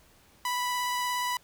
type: tone with vibrato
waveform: sawtooth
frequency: 987.8 Hz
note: B5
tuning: in tune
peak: -24 dBFS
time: 0.45-1.37 s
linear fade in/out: 2 ms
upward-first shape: square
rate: 17 Hz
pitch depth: 8 cents each way
effects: pink hiss -60 dBFS RMS until 1.43 s